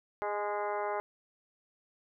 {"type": "harmonic tone with a mistuned harmonic", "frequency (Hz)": 206.1, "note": "G#3", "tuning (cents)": -13, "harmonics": [2, 3, 4, 5, 6, 7, 8, 9, 10], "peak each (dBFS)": [-37, -37, -36, -40, -43, -45, -51, -54, -48], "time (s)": [0.22, 1], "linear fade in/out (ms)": 0, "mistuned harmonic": 4, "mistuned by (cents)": 17, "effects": []}